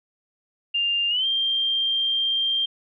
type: tone with pitch glide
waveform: sine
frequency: 2800 to 3179 Hz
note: F7 to G7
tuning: +4 to +24 cents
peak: -20 dBFS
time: 0.74-2.66 s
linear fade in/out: 10 ms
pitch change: +220 cents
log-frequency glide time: 1.09-1.26 s
effects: none